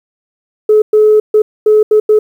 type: tone bursts at uneven times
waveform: sine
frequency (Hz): 427.6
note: A4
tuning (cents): -49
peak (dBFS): -3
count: 6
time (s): 0.69-0.82 / 0.93-1.2 / 1.34-1.42 / 1.66-1.83 / 1.91-2 / 2.09-2.19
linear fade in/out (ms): 5
effects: tanh soft clip ceiling 0 dBFS + 7-bit